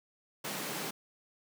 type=high-pass noise; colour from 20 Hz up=pink; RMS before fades=-38 dBFS; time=0.44-0.91 s; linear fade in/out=10 ms; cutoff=150 Hz; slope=48 dB/octave; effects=none